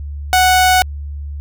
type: tone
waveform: sawtooth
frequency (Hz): 740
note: F#5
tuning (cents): 0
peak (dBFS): -5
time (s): 0.33-0.82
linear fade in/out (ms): 0
effects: added 72 Hz sine -23 dBFS peak until 1.4 s